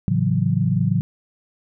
sine chord, F# minor seventh, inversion first, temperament equal, 110 / 138.59 / 164.81 / 185 Hz, A2 / C#3 / E3 / F#3, 0 / 0 / 0 / 0 cents, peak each -22 dBFS, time 0.08-1.01 s, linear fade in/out 0 ms, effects none

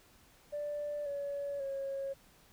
sine tone with pitch steps, 587.3 / 566.6 / 546.7 Hz, D5 / C#5 / C#5, 0 / +38 / -24 cents, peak -34 dBFS, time 0.52-2.14 s, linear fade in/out 20 ms, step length 540 ms, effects tanh soft clip ceiling -31 dBFS + pink hiss -63 dBFS RMS until 2.52 s

